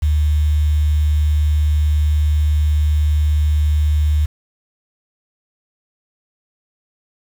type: tone with quantisation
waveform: sine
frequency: 75.3 Hz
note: D2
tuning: 44 cents sharp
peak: -12 dBFS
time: 0.02-4.26 s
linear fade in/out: 10 ms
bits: 6
effects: none